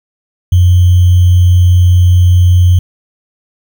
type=tone with sample-and-hold; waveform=sine; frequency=89.5 Hz; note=F2; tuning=43 cents sharp; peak=-3 dBFS; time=0.52-2.79 s; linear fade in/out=5 ms; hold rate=3150 Hz; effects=none